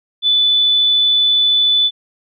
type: tone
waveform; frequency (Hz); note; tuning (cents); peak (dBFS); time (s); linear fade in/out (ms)
sine; 3487; A7; -16; -10; 0.22-1.91; 50
effects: none